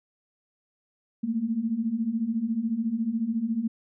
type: beating tone pair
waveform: sine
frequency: 216.8 / 230.8 Hz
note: A3 / A#3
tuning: -25 / -17 cents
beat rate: 14 Hz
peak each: -30 / -26 dBFS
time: 1.23-3.68 s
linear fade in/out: 10 ms
effects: none